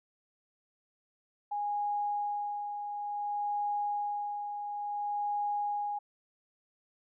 sine tone with tremolo, 824 Hz, G#5, 14 cents flat, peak -29 dBFS, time 1.51-5.99 s, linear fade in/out 10 ms, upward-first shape sine, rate 0.57 Hz, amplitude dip 50%, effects none

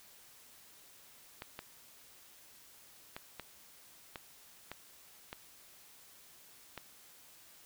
clicks, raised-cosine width 0.3 ms, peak -26 dBFS, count 8, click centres 1.421 / 1.591 / 3.165 / 3.397 / 4.158 / 4.716 / 5.329 / 6.777 s, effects white hiss -59 dBFS RMS until 7.65 s

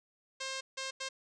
5% pulse tone bursts at uneven times, 531 Hz, C5, 25 cents sharp, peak -25 dBFS, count 3, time 0.4-0.61 / 0.77-0.91 / 1-1.09 s, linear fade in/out 10 ms, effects resampled to 22050 Hz

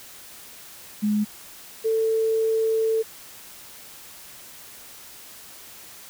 sine tone pair in turn, 210 / 445 Hz, G#3 / A4, +19 / +20 cents, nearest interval octave + minor second, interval 1301 cents, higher second, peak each -19 dBFS, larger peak neither, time 1.02-1.25 / 1.84-3.03 s, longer second, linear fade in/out 20 ms, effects white hiss -44 dBFS RMS until 6.09 s

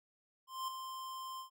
square tone with ADSR envelope, 1046.5 Hz, C6, in tune, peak -36 dBFS, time 0.47-1.5 s, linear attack 210 ms, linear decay 4 ms, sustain -7 dB, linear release 110 ms, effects none

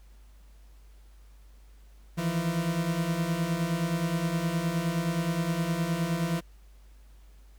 40% pulse beating tone pair, 160.5 / 170.1 Hz, E3 / F3, -46 / -45 cents, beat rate 9.6 Hz, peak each -31 / -27 dBFS, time 2.17-6.41 s, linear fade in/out 20 ms, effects added 50 Hz sine -50 dBFS peak until 7.58 s + pink hiss -65 dBFS RMS until 7.58 s

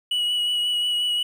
triangle tone with vibrato, 2929 Hz, F#7, 18 cents flat, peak -19 dBFS, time 0.11-1.23 s, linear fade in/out 5 ms, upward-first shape sine, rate 5.6 Hz, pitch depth 17 cents each way, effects 9-bit

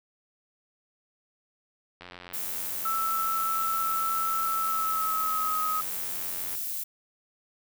click train, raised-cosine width 0.3 ms, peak -27 dBFS, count 406, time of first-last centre 2.01-6.55 s, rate 89.2 Hz
violet noise, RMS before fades -33 dBFS, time 2.33-6.84 s, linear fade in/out 10 ms
sine tone with pitch glide, 1318.5 to 1265.5 Hz, E6 to D#6, 0 to +29 cents, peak -26 dBFS, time 2.85-5.81 s, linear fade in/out 5 ms, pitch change -71 cents, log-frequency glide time 4.52-5.59 s
effects none

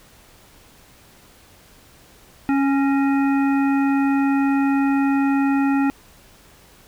harmonic tone with a mistuned harmonic, 276 Hz, C#4, 7 cents flat, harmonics 1 / 3 / 5 / 7 / 9, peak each -16 / -26 / -30 / -33 / -35 dBFS, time 2.49-5.9 s, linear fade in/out 0 ms, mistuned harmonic 7, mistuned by -52 cents, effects pink hiss -50 dBFS RMS until 6.87 s

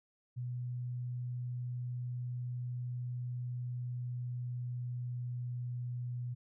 sine tone with pitch glide, 123.3 to 122.59 Hz, B2 to B2, -2 to -12 cents, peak -36 dBFS, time 0.36-6.35 s, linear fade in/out 20 ms, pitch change -10 cents, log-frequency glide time 3.35-6.06 s, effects none

